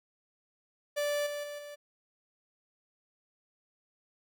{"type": "tone with level steps", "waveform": "45% pulse", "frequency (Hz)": 584, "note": "D5", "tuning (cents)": -10, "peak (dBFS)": [-29, -35, -39, -43], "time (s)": [0.96, 1.76], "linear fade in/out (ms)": 20, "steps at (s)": [1.26, 1.43, 1.58], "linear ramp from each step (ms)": 10, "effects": []}